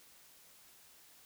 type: silence
effects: white hiss -61 dBFS RMS until 1.25 s